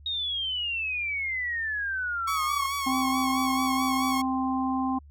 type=exponential sweep; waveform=sine; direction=down; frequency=3764 to 1108.7 Hz; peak=-27 dBFS; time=0.06-2.66 s; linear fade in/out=2 ms
type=tone with vibrato; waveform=sawtooth; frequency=1108.7 Hz; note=C#6; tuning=in tune; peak=-24 dBFS; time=2.27-4.22 s; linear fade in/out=10 ms; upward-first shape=sine; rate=4.6 Hz; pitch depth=43 cents each way
type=harmonic tone; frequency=261.6 Hz; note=C4; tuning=in tune; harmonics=1 / 3 / 4; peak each=-26 / -31 / -32 dBFS; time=2.86-4.99 s; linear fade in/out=10 ms
effects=added 72 Hz sine -47 dBFS peak until 5.1 s